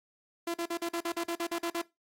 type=tone bursts; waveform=sawtooth; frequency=339.6 Hz; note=F4; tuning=48 cents flat; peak=-27 dBFS; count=12; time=0.47-1.817 s; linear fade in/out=5 ms; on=71 ms; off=45 ms; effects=noise-tail reverb RT60 0.2 s tail -18 dB re dry + AAC 48 kbps